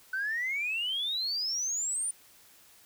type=exponential sweep; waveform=sine; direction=up; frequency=1501 to 9397 Hz; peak=-28 dBFS; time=0.13-2.11 s; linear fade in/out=5 ms; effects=tanh soft clip ceiling -25 dBFS + white hiss -58 dBFS RMS until 2.85 s